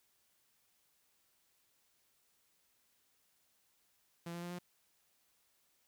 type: tone with pitch steps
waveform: sawtooth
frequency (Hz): 170 / 172.37 / 174.78 / 177.22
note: F3 / F3 / F3 / F3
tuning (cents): -46 / -22 / +2 / +26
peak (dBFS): -38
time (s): 4.26-4.588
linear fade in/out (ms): 5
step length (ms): 82
effects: white hiss -75 dBFS RMS until 5.87 s